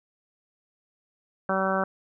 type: harmonic tone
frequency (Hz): 191.2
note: G3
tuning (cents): -43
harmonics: 1 / 2 / 3 / 4 / 5 / 6 / 7 / 8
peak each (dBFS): -30 / -33 / -28 / -31 / -34 / -32 / -31 / -32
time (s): 1.49-1.84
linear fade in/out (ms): 2
effects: none